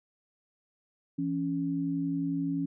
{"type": "tone pair together", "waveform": "sine", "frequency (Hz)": [166.8, 278.2], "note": ["E3", "C#4"], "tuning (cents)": [21, 6], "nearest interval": "major sixth", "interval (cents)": 885, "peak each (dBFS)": [-33, -29], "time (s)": [1.18, 2.66], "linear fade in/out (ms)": 10, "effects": []}